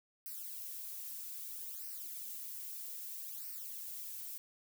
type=noise with flanger; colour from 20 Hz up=violet; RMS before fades=-45 dBFS; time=0.26-4.38 s; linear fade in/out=0 ms; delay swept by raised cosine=0.28 to 2.98 ms; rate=0.62 Hz; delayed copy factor=-0.75; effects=none